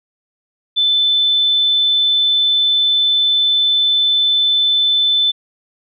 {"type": "tone", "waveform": "sine", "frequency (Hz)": 3520, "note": "A7", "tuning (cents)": 0, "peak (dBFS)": -11, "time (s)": [0.76, 5.32], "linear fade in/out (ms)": 20, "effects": []}